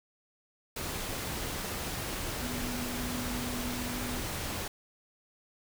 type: tone in noise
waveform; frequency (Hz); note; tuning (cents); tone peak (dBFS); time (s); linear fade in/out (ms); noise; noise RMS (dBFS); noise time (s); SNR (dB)
sine; 245.8; B3; -8; -37; 2.41-4.2; 5; pink; -36; 0.76-4.68; -4
effects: none